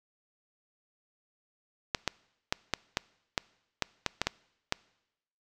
clicks, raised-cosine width 0.2 ms, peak -9 dBFS, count 11, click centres 1.948 / 2.077 / 2.525 / 2.737 / 2.971 / 3.378 / 3.823 / 4.063 / 4.216 / 4.27 / 4.724 s, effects noise-tail reverb RT60 0.9 s tail -24 dB re dry

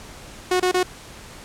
sawtooth tone bursts, 365 Hz, F#4, 24 cents flat, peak -13 dBFS, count 3, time 0.51-0.831 s, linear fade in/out 5 ms, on 89 ms, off 27 ms, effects pink hiss -41 dBFS RMS until 1.44 s + low-pass 10000 Hz 12 dB/octave

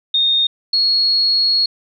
sine tone pair in turn, 3684 / 4322 Hz, A#7 / C#8, -21 / -45 cents, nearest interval minor third, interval 276 cents, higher second, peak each -12 dBFS, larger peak neither, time 0.14-0.47 / 0.73-1.66 s, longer second, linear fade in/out 5 ms, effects none

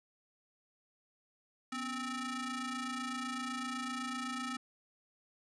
sawtooth ring-modulated tone, 523.3 Hz, C5, in tune, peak -30 dBFS, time 1.72-4.57 s, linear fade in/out 5 ms, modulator 771 Hz, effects resampled to 22050 Hz

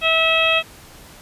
harmonic tone with a mistuned harmonic, 649 Hz, E5, 27 cents flat, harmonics 1 / 2 / 3 / 4 / 5 / 6, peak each -21 / -23 / -27 / -17 / -21 / -28 dBFS, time 0.01-0.63 s, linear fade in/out 50 ms, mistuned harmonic 6, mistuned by -40 cents, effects pink hiss -43 dBFS RMS until 1.21 s + resampled to 32000 Hz

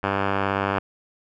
5% pulse tone with low-pass filter, 98.4 Hz, G2, 7 cents sharp, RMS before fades -24 dBFS, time 0.03-0.79 s, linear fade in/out 5 ms, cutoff 1900 Hz, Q 3.1, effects none

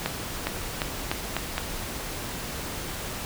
accelerating click train, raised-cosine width 0.3 ms, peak -9 dBFS, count 6, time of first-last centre 0.06-1.581 s, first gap 410 ms, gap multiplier 0.85, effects pink hiss -34 dBFS RMS until 3.25 s

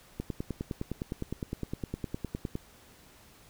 click train, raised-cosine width 3 ms, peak -20 dBFS, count 24, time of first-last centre 0.2-2.554 s, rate 9.77 Hz, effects pink hiss -57 dBFS RMS until 3.49 s

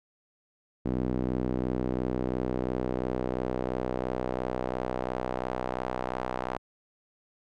sawtooth tone with band-pass filter sweep, 62.9 Hz, B1, 32 cents sharp, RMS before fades -31 dBFS, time 0.85-6.58 s, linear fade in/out 10 ms, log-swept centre 280 to 850 Hz, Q 1.3, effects none

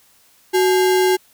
sine tone with sample-and-hold, 370.8 Hz, F#4, 4 cents sharp, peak -12 dBFS, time 0.53-1.17 s, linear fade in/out 20 ms, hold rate 1225 Hz, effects white hiss -54 dBFS RMS until 1.33 s

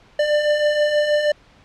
square beating tone pair, 590 / 596.3 Hz, D5 / D5, +8 / +26 cents, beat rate 6.3 Hz, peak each -25 / -17 dBFS, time 0.19-1.32 s, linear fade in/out 5 ms, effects pink hiss -51 dBFS RMS until 1.64 s + low-pass 4000 Hz 12 dB/octave

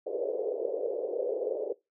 white band-pass noise, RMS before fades -32 dBFS, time 0.06-1.73 s, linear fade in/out 10 ms, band 410 to 530 Hz, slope 48 dB/octave, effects noise-tail reverb RT60 0.2 s tail -20 dB re dry

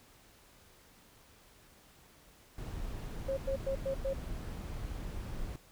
brown noise, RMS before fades -40 dBFS, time 2.58-5.56 s, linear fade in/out 2 ms
sine tone bursts, 540 Hz, C#5, 45 cents flat, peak -31 dBFS, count 5, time 3.28-4.136 s, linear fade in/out 10 ms, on 92 ms, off 99 ms
effects pink hiss -61 dBFS RMS until 5.71 s

